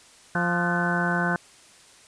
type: harmonic tone with a mistuned harmonic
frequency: 174.61 Hz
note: F3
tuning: in tune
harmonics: 1 / 2 / 3 / 4 / 5 / 6 / 7 / 8 / 9 / 10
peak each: -26 / -33 / -35 / -31 / -34 / -33 / -37 / -36 / -26 / -37 dBFS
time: 0.35-1.36 s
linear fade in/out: 2 ms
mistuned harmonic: 9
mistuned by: -67 cents
effects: white hiss -52 dBFS RMS until 2.07 s + resampled to 22050 Hz